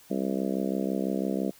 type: harmonic tone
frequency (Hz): 66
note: C2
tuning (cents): +16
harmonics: 3 / 4 / 5 / 6 / 7 / 8 / 9 / 10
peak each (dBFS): -30 / -32 / -34 / -36 / -37 / -38 / -39 / -40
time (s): 0.1-1.51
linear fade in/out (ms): 10
effects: white hiss -55 dBFS RMS until 1.59 s